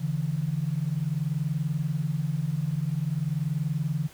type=tone pair together; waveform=sine; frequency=141.34 / 161.8 Hz; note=C#3 / E3; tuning=+34 / -32 cents; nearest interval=major second; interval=234 cents; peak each=-28 dBFS; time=0-4.08 s; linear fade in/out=20 ms; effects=pink hiss -51 dBFS RMS until 4.13 s